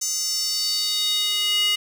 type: tone with high-pass filter sweep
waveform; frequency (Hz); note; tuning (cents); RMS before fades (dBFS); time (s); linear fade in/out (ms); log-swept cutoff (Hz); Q
square; 414.6; G#4; -3; -23; 0.01-1.76; 10; 6400 to 2700; 5.3
effects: 9-bit